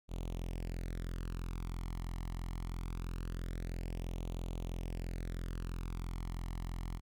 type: tone with flanger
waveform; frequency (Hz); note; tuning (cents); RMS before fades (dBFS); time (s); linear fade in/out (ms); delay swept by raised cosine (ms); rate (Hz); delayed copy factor
sawtooth; 43.02; F1; -25; -40; 0.08-7.01; 50; 0.29 to 0.99; 0.23; +0.7
effects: none